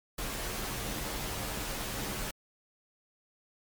pink noise with comb filter, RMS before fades -36 dBFS, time 0.18-2.31 s, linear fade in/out 5 ms, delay 12 ms, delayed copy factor -0.65, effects MP3 96 kbps

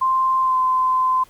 sine tone with pitch glide, 1046.5 to 1030.3 Hz, C6 to C6, 0 to -27 cents, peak -15 dBFS, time 0.01-1.24 s, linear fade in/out 10 ms, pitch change -27 cents, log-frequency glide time 0.41-0.56 s, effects pink hiss -51 dBFS RMS until 1.29 s

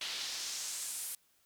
pink noise with band-pass filter sweep, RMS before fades -40 dBFS, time 0.01-1.15 s, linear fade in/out 2 ms, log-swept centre 3500 to 11000 Hz, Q 1.7, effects white hiss -71 dBFS RMS until 1.45 s

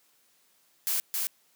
blue noise with echo, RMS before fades -28 dBFS, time 0.87-1 s, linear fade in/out 0 ms, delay 270 ms, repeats 1, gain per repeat -2 dB, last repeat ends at 1.27 s, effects white hiss -66 dBFS RMS until 1.55 s + high-pass 150 Hz 12 dB/octave

